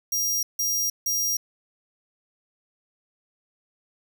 sawtooth tone bursts, 5700 Hz, F8, 34 cents sharp, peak -20 dBFS, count 3, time 0.12-1.37 s, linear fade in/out 5 ms, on 310 ms, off 160 ms, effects none

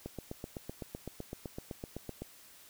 click train, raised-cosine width 2 ms, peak -26 dBFS, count 18, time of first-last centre 0.06-2.22 s, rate 7.87 Hz, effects white hiss -57 dBFS RMS until 2.69 s

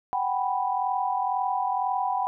sine tone cluster, 751 / 793 / 987 Hz, F#5 / G5 / B5, +26 / +20 / -1 cents, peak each -28 dBFS, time 0.13-2.27 s, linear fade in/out 0 ms, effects none

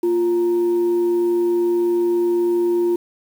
sine tone with frequency modulation, 349.2 Hz, F4, in tune, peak -15 dBFS, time 0.03-2.96 s, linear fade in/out 5 ms, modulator 580 Hz, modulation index 0.21, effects 7-bit

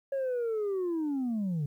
sine linear sweep, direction down, 554.4 to 138.7 Hz, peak -26 dBFS, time 0.12-1.66 s, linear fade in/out 5 ms, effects tanh soft clip ceiling -27 dBFS + 11-bit

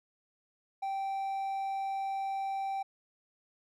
triangle tone, 780 Hz, G5, 9 cents flat, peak -30 dBFS, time 0.82-2.83 s, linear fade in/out 10 ms, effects none

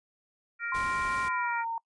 harmonic tone, 467.6 Hz, A#4, 5 cents sharp, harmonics 3 / 4 / 5, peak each -33 / -37 / -38 dBFS, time 0.59-1.65 s, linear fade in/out 50 ms
sine tone with pitch glide, 1046.5 to 916.3 Hz, C6 to A#5, 0 to -30 cents, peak -30 dBFS, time 0.72-1.78 s, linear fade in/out 2 ms, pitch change -230 cents, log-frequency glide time 1.22-1.64 s
pink noise, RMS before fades -42 dBFS, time 0.74-1.29 s, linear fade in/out 10 ms
effects noise-tail reverb RT60 0.1 s tail -25 dB re dry + resampled to 22050 Hz

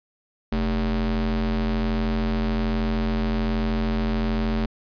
square ring-modulated tone, 87.31 Hz, F2, in tune, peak -19 dBFS, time 0.52-4.66 s, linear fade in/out 5 ms, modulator 134 Hz, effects resampled to 11025 Hz

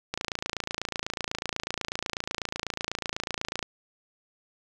click train, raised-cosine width 0.2 ms, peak -12 dBFS, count 99, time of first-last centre 0.14-3.628 s, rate 28.1 Hz, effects none

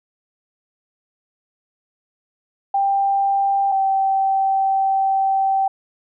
sine tone pair in turn, 790 / 775.5 Hz, G5 / G5, +13 / -19 cents, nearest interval unison, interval 32 cents, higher first, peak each -15 dBFS, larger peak neither, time 2.74-3.72 / 3.72-5.68 s, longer second, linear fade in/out 5 ms, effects none

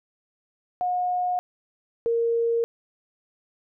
sine tone pair in turn, 722 / 464.2 Hz, F#5 / A#4, -43 / -7 cents, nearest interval minor sixth, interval 764 cents, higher first, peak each -22 / -20 dBFS, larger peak second, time 0.81-1.39 / 2.06-2.64 s, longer neither, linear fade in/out 0 ms, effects none

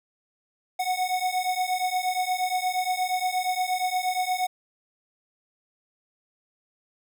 square beating tone pair, 732 / 740.5 Hz, F#5 / F#5, -19 / +1 cents, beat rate 8.5 Hz, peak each -28 dBFS, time 0.79-4.47 s, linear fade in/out 10 ms, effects none

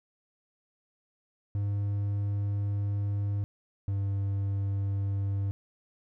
triangle tone pair in turn, 101.3 / 99.04 Hz, G#2 / G2, -43 / +18 cents, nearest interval unison, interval 39 cents, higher first, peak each -25 dBFS, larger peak neither, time 1.55-3.44 / 3.88-5.51 s, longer first, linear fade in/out 0 ms, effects none

